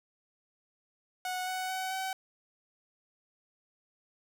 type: tone with pitch steps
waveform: sawtooth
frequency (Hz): 736 / 744.1 / 752.3 / 760.6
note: F#5 / F#5 / F#5 / F#5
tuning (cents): -9 / +10 / +29 / +48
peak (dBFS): -29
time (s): 1.25-2.13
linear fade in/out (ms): 2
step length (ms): 220
effects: none